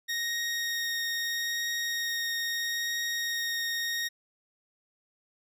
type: tone with vibrato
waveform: 20% pulse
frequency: 1864.7 Hz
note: A#6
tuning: in tune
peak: -24 dBFS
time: 0.08-4.09 s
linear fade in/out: 20 ms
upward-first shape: triangle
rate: 0.77 Hz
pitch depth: 8 cents each way
effects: resampled to 32000 Hz